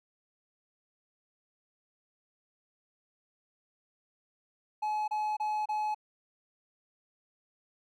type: tone bursts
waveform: triangle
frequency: 851 Hz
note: G#5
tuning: 42 cents sharp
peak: -27 dBFS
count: 4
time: 4.82-5.947 s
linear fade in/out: 10 ms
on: 260 ms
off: 29 ms
effects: none